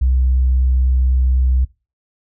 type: tone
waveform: sine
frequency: 64 Hz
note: C2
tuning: 38 cents flat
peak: -10 dBFS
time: 0.01-1.65 s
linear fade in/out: 10 ms
effects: noise-tail reverb RT60 0.3 s tail -23 dB re dry + tanh soft clip ceiling -8 dBFS